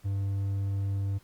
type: tone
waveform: triangle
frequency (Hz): 98.6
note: G2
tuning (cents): +11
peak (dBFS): -25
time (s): 0.04-1.19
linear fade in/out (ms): 20
effects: pink hiss -62 dBFS RMS until 1.23 s + Opus 48 kbps